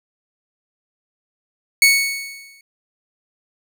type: tone with exponential decay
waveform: sawtooth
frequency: 2217 Hz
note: C#7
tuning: in tune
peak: -4 dBFS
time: 1.82-2.61 s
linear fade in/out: 2 ms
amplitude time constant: 170 ms
effects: none